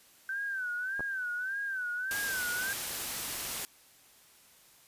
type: tone with vibrato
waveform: sine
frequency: 1535 Hz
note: G6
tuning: 37 cents flat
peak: -32 dBFS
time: 0.29-2.73 s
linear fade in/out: 2 ms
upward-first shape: sine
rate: 1.7 Hz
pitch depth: 110 cents each way
type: clicks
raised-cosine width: 1 ms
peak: -26 dBFS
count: 2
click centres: 0.995 / 1.006 s
type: noise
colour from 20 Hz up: white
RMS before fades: -36 dBFS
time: 2.11-3.65 s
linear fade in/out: 0 ms
effects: white hiss -60 dBFS RMS until 4.87 s + resampled to 32000 Hz